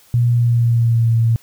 sine tone with pitch glide, 120 to 114.71 Hz, B2 to A#2, -49 to -27 cents, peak -11 dBFS, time 0.14-1.36 s, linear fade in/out 0 ms, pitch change -78 cents, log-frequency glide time 0.29-1.14 s, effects white hiss -50 dBFS RMS until 1.42 s

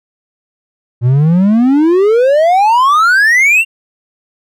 triangle exponential sweep, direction up, 116.54 to 2805 Hz, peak -4 dBFS, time 1.01-3.65 s, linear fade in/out 50 ms, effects none

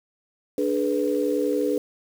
sine chord, G# diminished, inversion second, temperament equal with one note detuned, 293.7 / 422.8 / 493.9 Hz, D4 / G#4 / B4, 0 / +31 / 0 cents, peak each -25 dBFS, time 0.58-1.78 s, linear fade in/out 2 ms, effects 7-bit

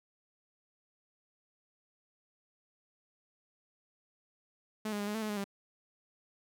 sawtooth tone with pitch steps, 215.5 / 206.3 / 203.8 / 209.1 / 222 / 214 / 207.4 / 198.6 Hz, A3 / G#3 / G#3 / G#3 / A3 / A3 / G#3 / G3, -36 / -11 / -32 / +12 / +16 / -48 / -2 / +23 cents, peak -30 dBFS, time 4.85-5.442 s, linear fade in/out 5 ms, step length 74 ms, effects none

